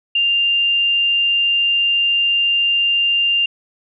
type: tone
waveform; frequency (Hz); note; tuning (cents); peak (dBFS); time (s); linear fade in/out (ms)
sine; 2794; F7; 0; -13; 0.15-3.46; 5
effects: none